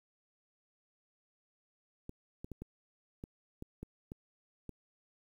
clicks, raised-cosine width 3 ms, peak -30 dBFS, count 9, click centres 2.094 / 2.445 / 2.517 / 2.62 / 3.239 / 3.624 / 3.83 / 4.119 / 4.693 s, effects 10-bit

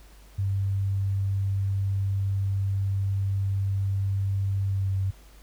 sine tone with pitch glide, 98 to 96.15 Hz, G2 to G2, 0 to -33 cents, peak -23 dBFS, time 0.38-5.11 s, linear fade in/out 10 ms, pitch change -33 cents, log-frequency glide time 4.66-4.96 s, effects added 50 Hz sine -49 dBFS peak until 5.42 s + pink hiss -56 dBFS RMS until 5.42 s

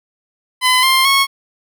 15% pulse tone with pitch steps, 1014 / 1054.6 / 1096.9 Hz, B5 / C6 / C#6, +45 / +13 / -19 cents, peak -4 dBFS, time 0.61-1.27 s, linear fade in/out 50 ms, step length 220 ms, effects none

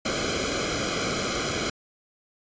pink noise with comb filter, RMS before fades -27 dBFS, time 0.05-1.7 s, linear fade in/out 5 ms, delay 1.1 ms, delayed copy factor -0.85, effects resampled to 16000 Hz

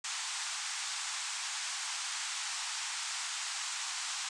white band-pass noise, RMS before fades -38 dBFS, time 0.04-4.29 s, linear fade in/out 5 ms, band 800 to 8400 Hz, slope 48 dB/octave, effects resampled to 24000 Hz

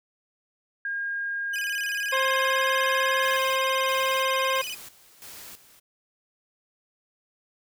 sine tone with pitch glide, 1619 to 1671.3 Hz, G#6 to G#6, -45 to +10 cents, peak -27 dBFS, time 0.85-3.37 s, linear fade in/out 2 ms, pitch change +55 cents, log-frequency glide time 1.48-3.23 s
sawtooth tone with vibrato, 2725 Hz, F7, 43 cents flat, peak -29 dBFS, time 1.53-4.75 s, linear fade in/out 10 ms, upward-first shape square, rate 18 Hz, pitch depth 160 cents each way
harmonic tone, 529 Hz, C5, 19 cents sharp, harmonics 1 / 2 / 3 / 4 / 5 / 6 / 7, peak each -27 / -26 / -32 / -31 / -41 / -35 / -36 dBFS, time 2.12-4.62 s, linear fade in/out 10 ms
white noise with tremolo, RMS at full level -43 dBFS, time 3.22-5.8 s, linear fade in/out 10 ms, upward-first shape square, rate 1.5 Hz, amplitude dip 75%
effects none

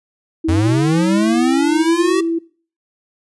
sine tone with pitch glide, 323.1 to 332.4 Hz, E4 to E4, -35 to +15 cents, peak -15 dBFS, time 0.44-2.39 s, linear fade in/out 10 ms, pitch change +50 cents, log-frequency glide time 0.98-1.57 s
square linear sweep, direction up, 82.41 to 385.5 Hz, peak -15 dBFS, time 0.48-2.21 s, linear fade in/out 10 ms
effects noise-tail reverb RT60 0.4 s tail -20 dB re dry + resampled to 24000 Hz

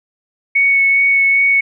sine tone with vibrato, 2217 Hz, C#7, in tune, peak -9 dBFS, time 0.55-1.61 s, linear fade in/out 10 ms, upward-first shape sine, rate 2.5 Hz, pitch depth 10 cents each way, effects none

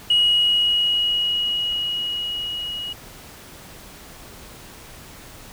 sine tone with level ramp, 2900 Hz, F#7, 35 cents flat, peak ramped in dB -12 to -27 dBFS, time 0.1-2.93 s, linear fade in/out 5 ms, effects tanh soft clip ceiling -10 dBFS + pink hiss -42 dBFS RMS until 5.52 s

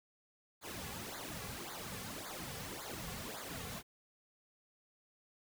pink noise with flanger, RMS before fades -45 dBFS, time 0.61-3.83 s, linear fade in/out 50 ms, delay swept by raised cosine 0.35 to 3.25 ms, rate 1.8 Hz, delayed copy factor -0.85, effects none

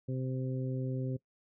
harmonic tone, 129.9 Hz, C3, 12 cents flat, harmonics 1 / 2 / 3 / 4, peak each -33 / -39 / -43 / -45 dBFS, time 0.08-1.17 s, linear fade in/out 10 ms, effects noise-tail reverb RT60 0.1 s tail -20 dB re dry

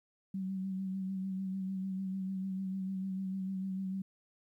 sine tone with vibrato, 190.3 Hz, F#3, 49 cents sharp, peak -34 dBFS, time 0.34-4.02 s, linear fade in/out 5 ms, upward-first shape sine, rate 6.7 Hz, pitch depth 28 cents each way, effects 12-bit

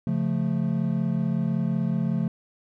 triangle chord, Db augmented, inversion none, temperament equal, 138.59 / 174.61 / 220 Hz, Db3 / F3 / A3, 0 / 0 / 0 cents, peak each -26 / -24 / -25 dBFS, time 0.07-2.28 s, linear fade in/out 2 ms, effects none

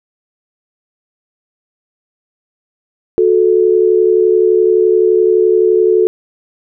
sine tone pair together, 365.1 / 436.8 Hz, F#4 / A4, -23 / -13 cents, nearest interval minor third, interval 310 cents, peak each -10 dBFS, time 3.18-6.07 s, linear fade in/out 0 ms, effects none

